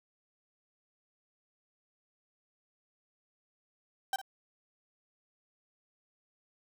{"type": "tone with echo", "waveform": "35% pulse", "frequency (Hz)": 778, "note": "G5", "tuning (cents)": -13, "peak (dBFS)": -27, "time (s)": [4.13, 4.16], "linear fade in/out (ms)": 2, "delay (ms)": 55, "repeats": 1, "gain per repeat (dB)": -14, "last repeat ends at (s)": 4.215, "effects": []}